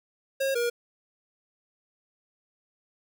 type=tone pair in turn; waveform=square; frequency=541 / 475.8 Hz; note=C#5 / A#4; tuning=-42 / +35 cents; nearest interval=major second; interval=223 cents; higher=first; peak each=-25 dBFS; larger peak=neither; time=0.4-0.55 / 0.55-0.7 s; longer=neither; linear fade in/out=10 ms; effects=none